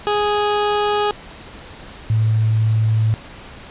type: tone pair in turn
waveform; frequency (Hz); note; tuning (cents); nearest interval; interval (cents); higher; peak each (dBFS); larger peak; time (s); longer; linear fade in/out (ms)
20% pulse / sine; 415.3 / 110; G#4 / A2; 0 / 0; octave + major seventh; 2300; first; -11 / -13; first; 0.07-1.11 / 2.1-3.14; neither; 0
effects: pink hiss -38 dBFS RMS until 3.7 s + resampled to 8000 Hz